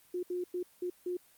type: tone bursts at uneven times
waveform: sine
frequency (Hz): 358.3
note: F4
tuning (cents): +44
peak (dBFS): -32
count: 5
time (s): 0.14-0.23 / 0.3-0.44 / 0.54-0.63 / 0.82-0.9 / 1.06-1.17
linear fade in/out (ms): 5
effects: white hiss -63 dBFS RMS until 1.37 s + Opus 24 kbps